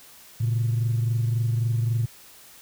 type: tone pair together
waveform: sine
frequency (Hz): 114.1 / 137.81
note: A#2 / C#3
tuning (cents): -37 / -10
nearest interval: minor third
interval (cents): 327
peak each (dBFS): -20 / -29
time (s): 0.4-2.06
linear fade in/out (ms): 10
effects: tanh soft clip ceiling -16 dBFS + white hiss -49 dBFS RMS until 2.61 s